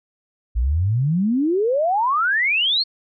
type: exponential sweep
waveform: sine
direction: up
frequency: 53.8 to 4435 Hz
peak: -16 dBFS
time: 0.55-2.84 s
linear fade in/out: 20 ms
effects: none